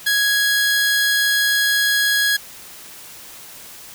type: tone pair together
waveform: sawtooth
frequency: 1661.2 / 4186 Hz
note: G#6 / C8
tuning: 0 / 0 cents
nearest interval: octave + major third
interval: 1600 cents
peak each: -12 / -22 dBFS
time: 0.06-2.37 s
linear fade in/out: 10 ms
effects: white hiss -39 dBFS RMS until 3.94 s